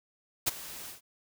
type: noise with ADSR envelope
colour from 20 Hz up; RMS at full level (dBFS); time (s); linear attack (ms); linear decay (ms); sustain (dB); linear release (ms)
white; -24; 0.46-1.01; 19; 19; -19; 120
effects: none